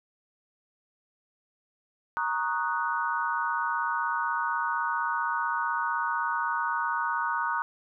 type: chord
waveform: sine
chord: D# minor seventh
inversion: second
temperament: equal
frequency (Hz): 932.3 / 1108.7 / 1244.5 / 1480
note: A#5 / C#6 / D#6 / F#6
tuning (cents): 0 / 0 / 0 / 0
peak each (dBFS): -30 / -34 / -32 / -31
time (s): 2.17-7.62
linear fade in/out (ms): 0
effects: none